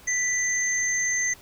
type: tone pair together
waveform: sine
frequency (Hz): 1976 / 6282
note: B6 / G8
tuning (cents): 0 / +3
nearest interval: octave + minor sixth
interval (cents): 2003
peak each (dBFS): -25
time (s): 0.07-1.34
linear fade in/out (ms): 10
effects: pink hiss -50 dBFS RMS until 1.41 s